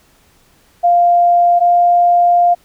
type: tone pair in turn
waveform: sine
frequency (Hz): 698 / 700.6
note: F5 / F5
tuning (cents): -1 / +5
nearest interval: unison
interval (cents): 6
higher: second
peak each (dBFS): -7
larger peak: neither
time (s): 0.83-1.6 / 1.6-2.55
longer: second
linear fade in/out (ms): 20
effects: pink hiss -52 dBFS RMS until 2.64 s